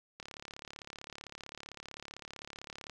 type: click train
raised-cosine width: 0.2 ms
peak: -27 dBFS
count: 97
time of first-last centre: 0.2-2.897 s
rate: 35.6 Hz
effects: none